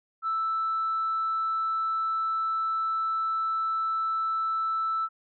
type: tone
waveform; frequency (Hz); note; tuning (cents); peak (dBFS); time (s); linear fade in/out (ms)
sine; 1320; E6; +2; -24; 0.22-5.09; 50
effects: tanh soft clip ceiling -21 dBFS